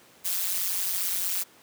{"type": "noise with amplitude modulation", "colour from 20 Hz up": "blue", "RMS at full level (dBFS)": -24, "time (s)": [0.24, 1.44], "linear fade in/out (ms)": 20, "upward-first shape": "sine", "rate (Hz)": 184, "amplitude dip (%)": 100, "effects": ["pink hiss -55 dBFS RMS until 1.62 s", "high-pass 200 Hz 12 dB/octave"]}